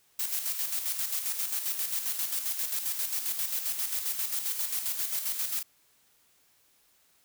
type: noise with tremolo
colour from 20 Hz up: blue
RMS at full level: -30 dBFS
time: 0.19-5.63 s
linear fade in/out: 5 ms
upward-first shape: square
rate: 7.5 Hz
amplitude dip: 50%
effects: white hiss -66 dBFS RMS until 7.24 s